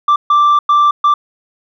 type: tone bursts at uneven times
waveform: sine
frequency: 1174.7 Hz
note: D6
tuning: in tune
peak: -4 dBFS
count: 4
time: 0.08-0.16 / 0.3-0.59 / 0.69-0.91 / 1.04-1.14 s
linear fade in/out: 5 ms
effects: tanh soft clip ceiling -6 dBFS